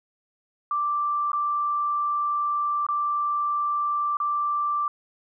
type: tone with dropouts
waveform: sine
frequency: 1174.7 Hz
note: D6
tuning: in tune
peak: -22 dBFS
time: 0.71-4.88 s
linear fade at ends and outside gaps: 2 ms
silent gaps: 1.318-1.331 / 2.866-2.887 / 4.17-4.201 s
effects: none